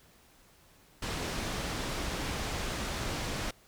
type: low-pass noise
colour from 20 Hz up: pink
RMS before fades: -35 dBFS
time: 1.02-3.51 s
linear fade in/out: 5 ms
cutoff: 7000 Hz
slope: 12 dB/octave
effects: pink hiss -61 dBFS RMS until 3.67 s